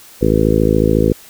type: harmonic tone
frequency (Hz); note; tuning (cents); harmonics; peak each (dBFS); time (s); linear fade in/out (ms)
54; A1; -32; 1 / 2 / 3 / 4 / 5 / 6 / 7 / 8 / 9; -19 / -19 / -19 / -19 / -19 / -19 / -19 / -19 / -19; 0.21-1.13; 10
effects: white hiss -41 dBFS RMS until 1.29 s